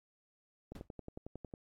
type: click train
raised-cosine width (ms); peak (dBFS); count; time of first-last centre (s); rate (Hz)
2; -31; 10; 0.72-1.538; 11
type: noise with exponential decay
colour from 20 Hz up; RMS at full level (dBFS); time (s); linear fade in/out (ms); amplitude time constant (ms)
brown; -40; 0.75-0.88; 5; 28
effects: AAC 48 kbps